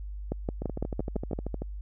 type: two click trains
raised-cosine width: 2 ms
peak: -16 / -20 dBFS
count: 7 / 14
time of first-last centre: 0.32-1.332 / 0.62-1.62 s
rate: 5.93 / 13 Hz
effects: added 50 Hz sine -35 dBFS peak until 1.81 s